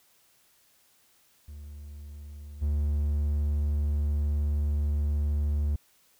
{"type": "tone with level steps", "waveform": "triangle", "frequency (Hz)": 73.42, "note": "D2", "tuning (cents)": 0, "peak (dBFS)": [-38, -22], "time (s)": [1.48, 5.76], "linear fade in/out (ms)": 5, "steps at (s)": 2.61, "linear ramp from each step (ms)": 20, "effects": ["white hiss -64 dBFS RMS until 6.19 s"]}